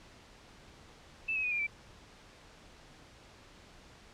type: tone with pitch steps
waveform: sine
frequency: 2637 / 2556 / 2478 / 2401 / 2328 Hz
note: E7 / D#7 / D#7 / D7 / D7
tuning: 0 / +46 / -8 / +38 / -16 cents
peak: -30 dBFS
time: 1.28-1.67 s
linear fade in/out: 10 ms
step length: 78 ms
effects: pink hiss -56 dBFS RMS until 4.13 s + low-pass 6000 Hz 12 dB/octave